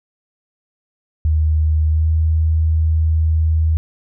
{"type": "tone with pitch glide", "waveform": "sine", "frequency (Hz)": [77.78, 79.55], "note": ["D#2", "D#2"], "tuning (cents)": [0, 39], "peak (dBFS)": -12, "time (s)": [1.25, 3.77], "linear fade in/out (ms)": 0, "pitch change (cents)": 39, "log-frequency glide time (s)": [1.89, 2.08], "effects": []}